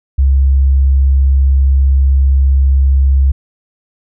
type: tone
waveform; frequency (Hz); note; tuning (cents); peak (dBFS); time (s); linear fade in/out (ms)
sine; 67.6; C#2; -43; -6; 0.18-3.32; 10
effects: none